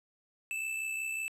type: tone with amplitude modulation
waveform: square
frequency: 2637 Hz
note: E7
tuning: in tune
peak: -32 dBFS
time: 0.51-1.28 s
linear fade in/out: 0 ms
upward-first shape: sine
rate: 65.4 Hz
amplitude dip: 45%
effects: low-pass 12000 Hz 12 dB/octave